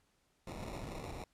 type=noise with sample-and-hold; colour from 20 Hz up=pink; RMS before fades=-44 dBFS; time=0.47-1.24 s; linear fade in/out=2 ms; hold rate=1575 Hz; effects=pink hiss -75 dBFS RMS until 1.33 s + low-pass 11000 Hz 12 dB/octave